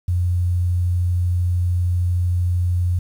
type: tone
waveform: sine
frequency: 88.7 Hz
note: F2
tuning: 27 cents sharp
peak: -16 dBFS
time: 0.08-2.99 s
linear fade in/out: 5 ms
effects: 8-bit